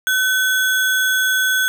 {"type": "tone with sample-and-hold", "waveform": "sine", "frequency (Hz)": 1518, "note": "F#6", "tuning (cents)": 44, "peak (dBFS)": -14, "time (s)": [0.07, 1.68], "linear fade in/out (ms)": 0, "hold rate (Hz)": 4900, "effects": []}